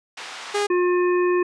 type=band-pass noise; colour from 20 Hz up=pink; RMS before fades=-36 dBFS; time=0.17-0.63 s; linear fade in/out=5 ms; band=910 to 5100 Hz; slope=12 dB/octave
type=tone; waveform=sawtooth; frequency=410 Hz; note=G#4; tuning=22 cents flat; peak=-16 dBFS; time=0.54-0.67 s; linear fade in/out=10 ms
type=harmonic tone; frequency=357.3 Hz; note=F4; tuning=40 cents sharp; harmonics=1 / 3 / 5 / 7; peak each=-17 / -27 / -31 / -34 dBFS; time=0.7-1.43 s; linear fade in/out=5 ms
effects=resampled to 22050 Hz